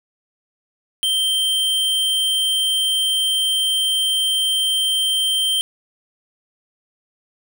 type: tone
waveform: square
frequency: 3136 Hz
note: G7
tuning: in tune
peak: -17 dBFS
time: 1.03-5.61 s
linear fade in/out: 0 ms
effects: none